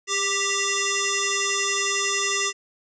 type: tone with frequency modulation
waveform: sine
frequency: 1975.5 Hz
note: B6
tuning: in tune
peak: -21 dBFS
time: 0.07-2.53 s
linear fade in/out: 50 ms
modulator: 788 Hz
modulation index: 6.4
effects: none